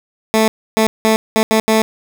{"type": "tone bursts at uneven times", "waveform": "15% pulse", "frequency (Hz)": 220, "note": "A3", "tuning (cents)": 0, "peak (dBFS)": -4, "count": 6, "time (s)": [[0.34, 0.48], [0.77, 0.87], [1.05, 1.16], [1.36, 1.43], [1.51, 1.6], [1.68, 1.82]], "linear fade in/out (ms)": 0, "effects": []}